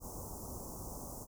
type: band-stop noise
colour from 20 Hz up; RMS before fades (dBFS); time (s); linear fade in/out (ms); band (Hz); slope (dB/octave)
pink; -45; 0-1.27; 50; 1100 to 5800; 48
effects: none